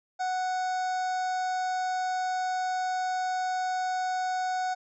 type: harmonic tone with a mistuned harmonic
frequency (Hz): 740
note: F#5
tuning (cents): 0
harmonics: 1 / 2 / 3 / 5 / 6 / 7 / 8 / 9 / 10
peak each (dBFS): -27 / -37 / -49 / -49 / -49 / -49 / -57 / -49 / -58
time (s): 0.19-4.75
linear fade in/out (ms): 20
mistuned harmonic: 10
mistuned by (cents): +17
effects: none